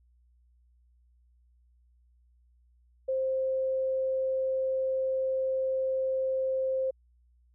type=tone; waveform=sine; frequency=526 Hz; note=C5; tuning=9 cents sharp; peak=-26 dBFS; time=3.08-6.91 s; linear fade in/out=10 ms; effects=added 60 Hz sine -61 dBFS peak until 7.54 s